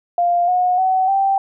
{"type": "tone with pitch steps", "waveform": "sine", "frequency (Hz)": [698.5, 725.2, 753, 781.8], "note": ["F5", "F#5", "F#5", "G5"], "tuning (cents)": [0, -35, 30, -5], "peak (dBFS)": -13, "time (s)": [0.18, 1.38], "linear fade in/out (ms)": 2, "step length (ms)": 300, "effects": []}